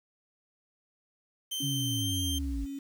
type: tone with pitch glide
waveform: sawtooth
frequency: 3113 to 3151 Hz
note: G7 to G7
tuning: -13 to +8 cents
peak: -29 dBFS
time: 1.51-2.39 s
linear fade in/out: 10 ms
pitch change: +21 cents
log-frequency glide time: 1.97-2.04 s
type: tone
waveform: sine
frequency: 277.2 Hz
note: C#4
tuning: in tune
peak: -35 dBFS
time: 1.6-2.79 s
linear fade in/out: 5 ms
type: linear sweep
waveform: sine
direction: down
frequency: 145.9 to 49 Hz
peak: -31 dBFS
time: 1.62-2.66 s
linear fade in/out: 20 ms
effects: 9-bit